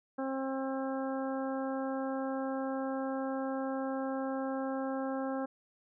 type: harmonic tone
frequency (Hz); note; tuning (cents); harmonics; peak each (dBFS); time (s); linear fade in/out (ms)
266.9; C4; +35; 1 / 2 / 3 / 4 / 5 / 6; -35 / -37 / -41 / -46 / -46 / -49; 0.18-5.46; 10
effects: none